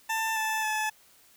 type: tone with pitch steps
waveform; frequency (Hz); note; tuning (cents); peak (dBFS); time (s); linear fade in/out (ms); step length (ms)
20% pulse; 890 / 876.2 / 862.7; A5 / A5 / A5; +20 / -7 / -34; -22; 0.09-0.9; 10; 270
effects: white hiss -59 dBFS RMS until 1.36 s